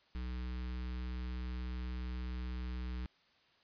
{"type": "tone with notch filter", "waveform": "square", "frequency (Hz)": 61.74, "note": "B1", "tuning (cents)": 0, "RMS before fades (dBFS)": -40, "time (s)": [0.15, 3.06], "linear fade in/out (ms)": 0, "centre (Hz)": 630, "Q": 0.82, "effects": ["white hiss -69 dBFS RMS until 3.63 s", "resampled to 11025 Hz"]}